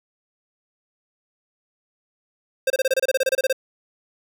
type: tone bursts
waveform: square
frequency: 527 Hz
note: C5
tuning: 12 cents sharp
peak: -17 dBFS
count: 15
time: 2.67-3.528 s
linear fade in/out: 5 ms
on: 32 ms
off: 27 ms
effects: none